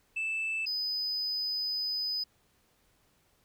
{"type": "tone pair in turn", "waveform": "sine", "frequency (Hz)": [2637, 5000], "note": ["E7", "D#8"], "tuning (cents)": [0, 8], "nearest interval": "major seventh", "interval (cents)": 1108, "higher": "second", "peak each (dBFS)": -28, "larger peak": "neither", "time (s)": [[0.16, 0.66], [0.66, 2.24]], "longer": "second", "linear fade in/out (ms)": 10, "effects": ["tanh soft clip ceiling -28 dBFS", "pink hiss -69 dBFS RMS until 3.44 s"]}